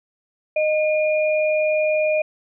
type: tone pair together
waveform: sine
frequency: 617 / 2426 Hz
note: D#5 / D#7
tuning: -15 / -44 cents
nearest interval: 2 octaves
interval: 2371 cents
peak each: -17 / -25 dBFS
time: 0.56-2.22 s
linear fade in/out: 5 ms
effects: none